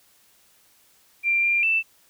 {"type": "tone with pitch steps", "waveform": "sine", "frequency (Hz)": [2372, 2387, 2656], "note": ["D7", "D7", "E7"], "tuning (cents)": [17, 28, 12], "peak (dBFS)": -18, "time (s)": [1.23, 1.83], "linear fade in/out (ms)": 50, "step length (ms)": 200, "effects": ["white hiss -59 dBFS RMS until 2.09 s"]}